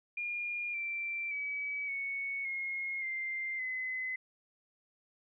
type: tone with pitch steps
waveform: sine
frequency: 2418 / 2349 / 2282 / 2217 / 2154 / 2093 / 2033 Hz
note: D7 / D7 / C#7 / C#7 / C7 / C7 / B6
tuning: +50 / 0 / +50 / 0 / +50 / 0 / +50 cents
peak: -34 dBFS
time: 0.17-4.16 s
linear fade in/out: 5 ms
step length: 570 ms
effects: none